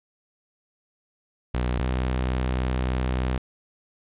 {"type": "tone pair in turn", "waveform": "sawtooth", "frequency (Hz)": [61.74, 63.33], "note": ["B1", "B1"], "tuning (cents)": [0, 44], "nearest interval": "unison", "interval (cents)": 44, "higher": "second", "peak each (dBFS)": -19, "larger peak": "neither", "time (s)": [[1.54, 1.79], [1.79, 3.38]], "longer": "second", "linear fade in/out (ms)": 5, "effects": ["resampled to 8000 Hz", "10-bit"]}